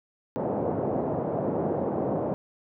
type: band-pass noise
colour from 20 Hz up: white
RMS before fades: -28 dBFS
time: 0.36-2.34 s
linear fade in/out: 0 ms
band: 110 to 670 Hz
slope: 24 dB/octave
effects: none